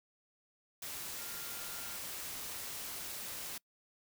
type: tone in noise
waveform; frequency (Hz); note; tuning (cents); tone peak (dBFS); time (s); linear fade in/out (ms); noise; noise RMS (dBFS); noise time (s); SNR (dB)
sine; 1400; F6; +4; -54; 1.18-1.97; 5; white; -43; 0.82-3.58; -14
effects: noise-tail reverb RT60 0.1 s tail -24 dB re dry